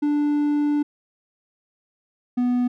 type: tone pair in turn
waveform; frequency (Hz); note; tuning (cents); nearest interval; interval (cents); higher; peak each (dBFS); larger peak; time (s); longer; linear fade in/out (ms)
triangle; 293.7 / 246.4; D4 / B3; 0 / -4; minor third; 304; first; -16; neither; 0.02-0.83 / 2.37-2.68; first; 10
effects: none